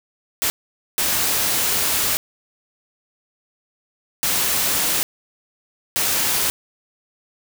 white noise bursts at uneven times, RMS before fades -20 dBFS, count 4, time 0.42-0.5 / 0.98-2.17 / 4.23-5.03 / 5.96-6.5 s, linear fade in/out 0 ms, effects none

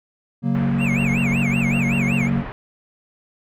triangle chord, F# major, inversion second, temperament equal, 138.59 / 185 / 233.1 Hz, C#3 / F#3 / A#3, 0 / 0 / 0 cents, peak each -20 / -21 / -19 dBFS, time 0.42-2.44 s, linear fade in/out 50 ms
pink low-pass noise, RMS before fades -32 dBFS, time 0.55-2.52 s, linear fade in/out 0 ms, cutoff 2300 Hz, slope 24 dB/octave
triangle tone with vibrato, 2430 Hz, D#7, 42 cents flat, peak -22 dBFS, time 0.78-2.3 s, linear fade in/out 50 ms, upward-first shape sine, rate 5.3 Hz, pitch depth 230 cents each way
effects none

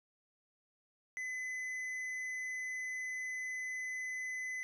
triangle tone with tanh clipping, 2019 Hz, B6, 38 cents sharp, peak -39 dBFS, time 1.17-4.63 s, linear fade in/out 0 ms, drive 11 dB, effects none

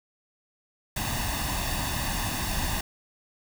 pink noise with comb filter, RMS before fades -29 dBFS, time 0.96-2.81 s, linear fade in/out 5 ms, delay 1.1 ms, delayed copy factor +0.7, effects none

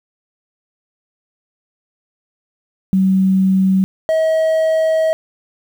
sine / triangle tone pair in turn, 190 / 639.1 Hz, F#3 / D#5, +46 / +46 cents, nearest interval octave + major sixth, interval 2100 cents, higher second, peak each -10 dBFS, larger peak neither, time 2.93-3.84 / 4.09-5.13 s, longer second, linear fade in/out 0 ms, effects 7-bit

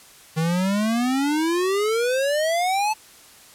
square exponential sweep, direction up, 156.6 to 880 Hz, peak -20 dBFS, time 0.36-2.94 s, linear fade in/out 20 ms, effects white hiss -48 dBFS RMS until 3.54 s + low-pass 12000 Hz 12 dB/octave

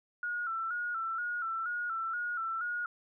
sine tone with vibrato, 1388 Hz, F6, 11 cents flat, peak -32 dBFS, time 0.23-2.86 s, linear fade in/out 2 ms, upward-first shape square, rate 2.1 Hz, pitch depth 65 cents each way, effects none

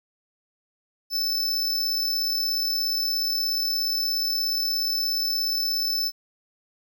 square tone with amplitude modulation, 5274 Hz, E8, in tune, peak -22 dBFS, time 1.1-6.12 s, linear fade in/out 50 ms, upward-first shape sine, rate 36.9 Hz, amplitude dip 25%, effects 10-bit

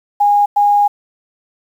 sine tone bursts at uneven times, 820 Hz, G#5, 22 cents flat, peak -8 dBFS, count 2, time 0.2-0.46 / 0.56-0.88 s, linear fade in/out 10 ms, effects 7-bit

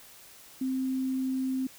sine tone, 261.6 Hz, C4, in tune, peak -27 dBFS, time 0.61-1.67 s, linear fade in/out 5 ms, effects white hiss -52 dBFS RMS until 1.78 s

